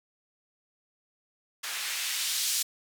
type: noise with band-pass filter sweep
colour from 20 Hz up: blue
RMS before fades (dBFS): -31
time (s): 1.63-2.63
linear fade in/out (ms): 10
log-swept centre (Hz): 1500 to 5000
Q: 0.92
effects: none